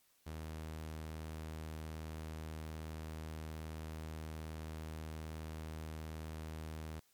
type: tone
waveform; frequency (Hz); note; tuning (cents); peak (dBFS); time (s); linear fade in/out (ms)
sawtooth; 78.8; D#2; +23; -39; 0.26-7; 10
effects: white hiss -72 dBFS RMS until 7.13 s + MP3 96 kbps